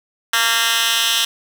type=tone with high-pass filter sweep; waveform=10% pulse; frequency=229.7 Hz; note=A#3; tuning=25 cents flat; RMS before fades=-17 dBFS; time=0.33-1.25 s; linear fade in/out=5 ms; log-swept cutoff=1900 to 2900 Hz; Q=1.8; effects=none